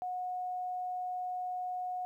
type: tone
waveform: sine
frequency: 729 Hz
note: F#5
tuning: 26 cents flat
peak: -34 dBFS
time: 0.02-2.05 s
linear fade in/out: 0 ms
effects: 12-bit